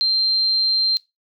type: tone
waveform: sine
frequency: 4154 Hz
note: C8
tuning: 13 cents flat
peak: -15 dBFS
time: 0.01-0.97 s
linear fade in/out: 0 ms
effects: noise-tail reverb RT60 0.2 s tail -20 dB re dry